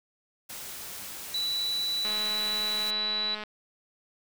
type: noise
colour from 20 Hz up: white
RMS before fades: -40 dBFS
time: 0.49-2.91 s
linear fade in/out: 10 ms
type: tone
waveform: sine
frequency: 3951 Hz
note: B7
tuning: in tune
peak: -27 dBFS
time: 1.34-3.35 s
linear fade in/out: 5 ms
type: click train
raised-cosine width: 0.3 ms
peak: -22 dBFS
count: 295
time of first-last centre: 2.05-3.437 s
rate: 212 Hz
effects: none